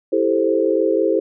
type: chord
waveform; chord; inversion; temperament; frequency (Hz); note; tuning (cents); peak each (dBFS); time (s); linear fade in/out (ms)
sine; A minor seventh; second; equal with one note detuned; 329.6 / 394.3 / 440 / 523.3; E4 / G4 / A4 / C5; 0 / +10 / 0 / 0; -20; 0.12-1.2; 10
effects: none